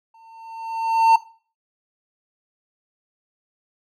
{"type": "tone with exponential growth", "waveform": "triangle", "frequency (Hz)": 904, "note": "A5", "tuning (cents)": 47, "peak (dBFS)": -6, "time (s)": [0.14, 1.16], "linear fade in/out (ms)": 5, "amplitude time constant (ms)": 220, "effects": ["noise-tail reverb RT60 0.4 s tail -18 dB re dry"]}